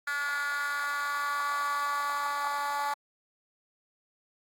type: tone with high-pass filter sweep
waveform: 10% pulse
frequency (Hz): 286.8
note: D4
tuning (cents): -41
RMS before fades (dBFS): -31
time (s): 0.07-2.94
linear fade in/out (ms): 5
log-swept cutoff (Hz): 1500 to 920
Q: 4.6
effects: AAC 64 kbps